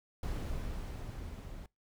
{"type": "noise with level ramp", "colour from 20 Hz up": "brown", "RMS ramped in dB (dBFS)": [-36, -46], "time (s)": [0.23, 1.66], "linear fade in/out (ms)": 2, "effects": ["noise-tail reverb RT60 0.2 s tail -23 dB re dry"]}